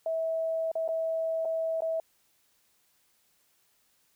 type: tone with dropouts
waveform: sine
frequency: 650 Hz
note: E5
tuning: 24 cents flat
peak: -27 dBFS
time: 0.06-2 s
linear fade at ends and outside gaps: 2 ms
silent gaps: 0.716-0.754 / 0.879-0.888 / 1.45-1.454 / 1.806-1.82 s
effects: white hiss -69 dBFS RMS until 4.15 s